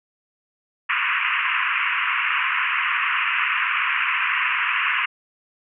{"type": "band-pass noise", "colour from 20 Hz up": "white", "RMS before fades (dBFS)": -22, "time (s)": [0.89, 5.06], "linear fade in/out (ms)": 10, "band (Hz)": [1000, 2800], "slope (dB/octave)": 96, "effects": []}